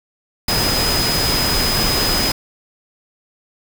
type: tone in noise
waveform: sine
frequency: 5020 Hz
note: D#8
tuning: 15 cents sharp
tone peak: -19 dBFS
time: 0.48-2.32 s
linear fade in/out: 5 ms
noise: pink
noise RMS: -19 dBFS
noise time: 0.48-2.32 s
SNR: -3 dB
effects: none